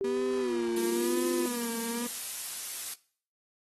sine tone with pitch glide, 392.2 to 349.4 Hz, G4 to F4, +1 to +1 cents, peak -28 dBFS, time 0.01-1.46 s, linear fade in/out 0 ms, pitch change -200 cents, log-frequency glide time 0.41-0.53 s
35% pulse tone with vibrato, 241.3 Hz, B3, 40 cents flat, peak -32 dBFS, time 0.04-2.07 s, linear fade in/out 5 ms, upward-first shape sine, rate 1 Hz, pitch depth 85 cents each way
blue noise, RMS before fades -35 dBFS, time 0.76-2.94 s, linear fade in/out 5 ms
effects noise-tail reverb RT60 0.5 s tail -20 dB re dry + AAC 32 kbps

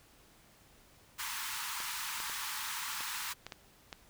pink high-pass noise, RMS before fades -39 dBFS, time 1.18-3.34 s, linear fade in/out 20 ms, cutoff 870 Hz, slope 96 dB/octave
clicks, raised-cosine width 0.2 ms, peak -24 dBFS, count 7, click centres 1.803 / 2.202 / 2.298 / 3.007 / 3.466 / 3.522 / 3.928 s
effects pink hiss -62 dBFS RMS until 4.09 s

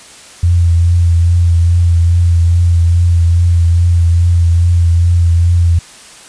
sine tone with vibrato, 85.7 Hz, F2, 32 cents flat, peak -6 dBFS, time 0.43-5.79 s, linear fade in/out 5 ms, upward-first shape triangle, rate 2.4 Hz, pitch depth 31 cents each way, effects white hiss -36 dBFS RMS until 6.28 s + resampled to 22050 Hz

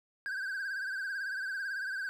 triangle tone with vibrato, 1571 Hz, G6, 3 cents sharp, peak -32 dBFS, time 0.26-2.09 s, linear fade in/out 0 ms, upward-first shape triangle, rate 18 Hz, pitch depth 95 cents each way, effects none

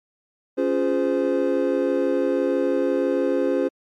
triangle chord, Db major seventh, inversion none, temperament equal with one note detuned, 277.2 / 349.2 / 415.3 / 516.9 Hz, Db4 / F4 / Ab4 / C5, 0 / 0 / 0 / -21 cents, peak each -22 / -23 / -24 / -21 dBFS, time 0.57-3.69 s, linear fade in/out 20 ms, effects MP3 64 kbps

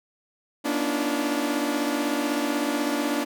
sawtooth tone cluster, 239 / 287.8 / 303.9 / 342 Hz, A#3 / D4 / D#4 / F4, +43 / -35 / -41 / -36 cents, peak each -27 / -22 / -27 / -29 dBFS, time 0.64-3.25 s, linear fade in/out 20 ms, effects none

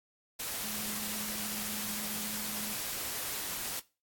sine tone in noise, 211.7 Hz, G#3, 33 cents sharp, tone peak -44 dBFS, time 0.63-2.74 s, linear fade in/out 10 ms, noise white, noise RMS -37 dBFS, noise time 0.39-3.8 s, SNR -10 dB, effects noise-tail reverb RT60 0.3 s tail -19 dB re dry + AAC 64 kbps

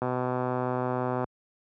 click train, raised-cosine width 1 ms, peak -15 dBFS, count 155, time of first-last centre 0.02-1.242 s, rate 126 Hz, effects high-pass 80 Hz 12 dB/octave

